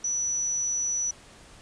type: tone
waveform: sine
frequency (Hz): 5920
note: F#8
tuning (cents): 0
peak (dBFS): -25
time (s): 0.04-1.11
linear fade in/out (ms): 5
effects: pink hiss -51 dBFS RMS until 1.61 s + resampled to 22050 Hz